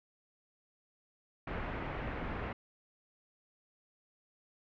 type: low-pass noise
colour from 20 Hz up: pink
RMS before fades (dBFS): -39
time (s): 1.47-2.53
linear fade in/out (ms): 5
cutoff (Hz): 2300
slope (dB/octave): 24
effects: none